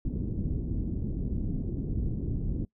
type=low-pass noise; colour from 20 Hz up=pink; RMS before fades=-31 dBFS; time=0.05-2.65 s; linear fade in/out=2 ms; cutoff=310 Hz; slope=24 dB/octave; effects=noise-tail reverb RT60 0.1 s tail -22 dB re dry